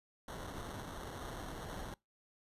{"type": "noise with sample-and-hold", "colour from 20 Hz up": "pink", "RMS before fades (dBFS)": -45, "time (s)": [0.28, 1.94], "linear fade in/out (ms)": 2, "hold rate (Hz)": 2450, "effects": ["noise-tail reverb RT60 0.2 s tail -24 dB re dry", "resampled to 32000 Hz"]}